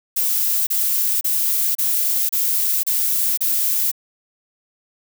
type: noise bursts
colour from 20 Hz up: violet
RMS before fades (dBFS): -19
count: 7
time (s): 0.16-3.916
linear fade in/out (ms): 10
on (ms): 510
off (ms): 31
effects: none